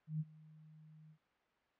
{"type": "tone with ADSR envelope", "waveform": "sine", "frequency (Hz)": 155.4, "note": "D#3", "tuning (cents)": -2, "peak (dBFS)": -34, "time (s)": [0.07, 1.18], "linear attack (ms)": 130, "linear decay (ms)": 38, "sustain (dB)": -23, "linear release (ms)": 76, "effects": ["white hiss -75 dBFS RMS until 1.79 s", "low-pass 2000 Hz 12 dB/octave"]}